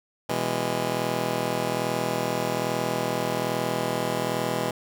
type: chord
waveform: 10% pulse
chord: E major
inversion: second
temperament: just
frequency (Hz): 123.61 / 164.81 / 206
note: B2 / E3 / G#3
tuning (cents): +2 / 0 / -14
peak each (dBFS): -22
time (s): 0.29-4.71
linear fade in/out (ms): 5
effects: none